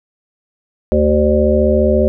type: harmonic tone with a mistuned harmonic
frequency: 74.6 Hz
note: D2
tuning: 28 cents sharp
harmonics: 1 / 3 / 5 / 7 / 8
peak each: -16 / -16 / -16 / -16 / -16 dBFS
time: 0.92-2.08 s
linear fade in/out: 0 ms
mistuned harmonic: 5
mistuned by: +28 cents
effects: none